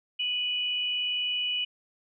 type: tone pair together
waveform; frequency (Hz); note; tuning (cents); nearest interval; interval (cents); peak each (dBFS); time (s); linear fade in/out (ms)
sine; 2489 / 2952; D#7 / F#7; 0 / -5; minor third; 295; -34 / -27; 0.19-1.65; 10
effects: none